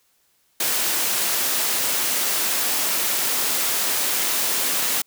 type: high-pass noise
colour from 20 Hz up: white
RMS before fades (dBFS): -22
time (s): 0.6-5.02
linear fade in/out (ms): 5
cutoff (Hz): 220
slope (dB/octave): 12
effects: white hiss -64 dBFS RMS until 5.06 s